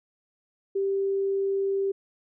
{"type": "tone", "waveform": "sine", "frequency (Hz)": 392, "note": "G4", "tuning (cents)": 0, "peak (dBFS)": -23, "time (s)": [0.75, 1.92], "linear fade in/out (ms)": 10, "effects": []}